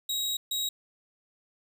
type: tone bursts at uneven times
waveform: sawtooth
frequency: 3816 Hz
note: A#7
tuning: 40 cents sharp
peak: -25 dBFS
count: 2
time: 0.09-0.37 / 0.51-0.69 s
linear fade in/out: 5 ms
effects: none